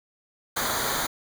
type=noise with comb filter; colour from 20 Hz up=pink; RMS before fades=-27 dBFS; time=0.56-1.07 s; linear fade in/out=10 ms; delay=0.37 ms; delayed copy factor=-0.8; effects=none